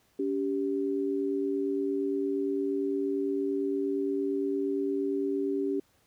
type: tone pair together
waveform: sine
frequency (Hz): 282.8 / 391.5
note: C#4 / G4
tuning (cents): +35 / -2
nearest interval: tritone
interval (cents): 563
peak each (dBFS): -30 / -29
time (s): 0.19-5.8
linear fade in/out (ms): 5
effects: pink hiss -67 dBFS RMS until 6.06 s + high-pass 60 Hz 12 dB/octave